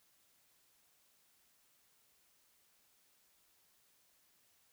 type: silence
effects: white hiss -72 dBFS RMS until 4.72 s